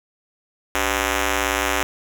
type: ring-modulated tone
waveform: 5% pulse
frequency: 223.9 Hz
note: A3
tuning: 30 cents sharp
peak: -5 dBFS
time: 0.75-1.83 s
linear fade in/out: 0 ms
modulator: 161 Hz
effects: none